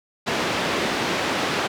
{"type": "band-pass noise", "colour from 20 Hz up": "pink", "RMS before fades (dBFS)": -24, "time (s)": [0.26, 1.68], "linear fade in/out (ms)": 20, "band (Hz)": [220, 4000], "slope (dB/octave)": 12, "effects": []}